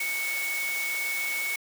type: tone in noise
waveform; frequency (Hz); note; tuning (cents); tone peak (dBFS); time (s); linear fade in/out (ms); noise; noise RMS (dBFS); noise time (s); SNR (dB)
sine; 2217; C#7; 0; -28; 0-1.56; 5; white; -35; 0-1.56; +4
effects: high-pass 400 Hz 12 dB/octave